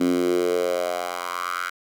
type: tone with high-pass filter sweep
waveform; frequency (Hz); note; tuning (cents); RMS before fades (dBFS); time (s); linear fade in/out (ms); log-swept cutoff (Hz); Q
10% pulse; 88.6; F2; +25; -24; 0-1.7; 10; 250 to 1500; 4.5
effects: none